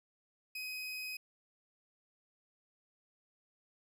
30% pulse tone, 2518 Hz, D#7, 20 cents sharp, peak -37 dBFS, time 0.55-1.17 s, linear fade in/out 5 ms, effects none

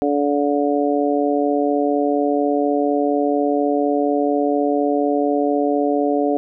harmonic tone, 144.2 Hz, D3, 31 cents flat, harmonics 2 / 3 / 4 / 5, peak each -19 / -21 / -22 / -23 dBFS, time 0.02-6.37 s, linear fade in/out 0 ms, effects none

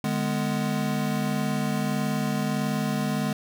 square chord, G# diminished, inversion second, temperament just, 149.51 / 207.7 / 249.2 Hz, D3 / G#3 / B3, +31 / 0 / +16 cents, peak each -30 / -28 / -31 dBFS, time 0.04-3.33 s, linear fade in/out 2 ms, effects none

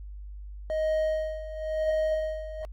triangle tone with tremolo, 626 Hz, D#5, 10 cents sharp, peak -21 dBFS, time 0.7-2.65 s, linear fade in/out 0 ms, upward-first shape sine, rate 0.97 Hz, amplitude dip 80%, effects added 50 Hz sine -38 dBFS peak until 2.72 s + AAC 48 kbps

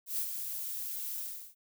violet noise with ADSR envelope, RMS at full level -32 dBFS, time 0.06-1.55 s, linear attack 120 ms, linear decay 84 ms, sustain -6 dB, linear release 350 ms, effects none

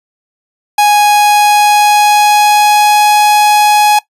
45% pulse tone with pitch glide, 830.6 to 837.8 Hz, G#5 to G#5, 0 to +15 cents, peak -5 dBFS, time 0.78-3.99 s, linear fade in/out 5 ms, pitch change +15 cents, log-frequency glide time 1.03-3.16 s, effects noise-tail reverb RT60 0.1 s tail -18 dB re dry + resampled to 32000 Hz

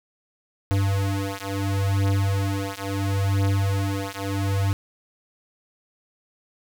square beating tone pair, 97.9 / 98.63 Hz, G2 / G2, -2 / +11 cents, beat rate 0.73 Hz, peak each -25 dBFS, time 0.71-4.73 s, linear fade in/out 0 ms, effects none

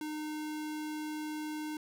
square tone, 305.6 Hz, D#4, 31 cents flat, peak -37 dBFS, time 0.01-1.77 s, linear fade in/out 2 ms, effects none

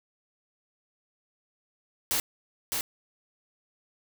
white noise with echo, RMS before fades -27 dBFS, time 2.11-2.2 s, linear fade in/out 0 ms, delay 610 ms, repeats 1, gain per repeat -3 dB, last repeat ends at 2.81 s, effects none

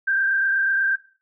sine tone with frequency modulation, 1578 Hz, G6, 11 cents sharp, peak -18 dBFS, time 0.07-0.96 s, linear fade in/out 10 ms, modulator 28.2 Hz, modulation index 1.3, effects noise-tail reverb RT60 0.4 s tail -17 dB re dry

